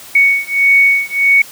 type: beating tone pair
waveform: sine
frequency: 2226 / 2227.6 Hz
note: C#7 / C#7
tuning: +7 / +8 cents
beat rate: 1.6 Hz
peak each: -11 dBFS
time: 0.15-1.42 s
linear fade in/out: 5 ms
effects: white hiss -35 dBFS RMS until 1.51 s + high-pass 60 Hz 12 dB/octave